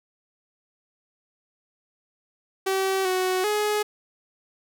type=tone with pitch steps; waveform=sawtooth; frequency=383.6 / 370.7 / 420.2 Hz; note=G4 / F#4 / G#4; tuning=-37 / +3 / +20 cents; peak=-18 dBFS; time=2.66-3.83 s; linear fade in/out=10 ms; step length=390 ms; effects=none